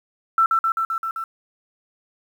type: tone with echo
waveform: sine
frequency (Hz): 1335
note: E6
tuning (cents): +22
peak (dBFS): -13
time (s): 0.38-0.46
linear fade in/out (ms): 2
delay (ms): 130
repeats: 6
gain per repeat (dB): -2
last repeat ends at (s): 1.24
effects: 8-bit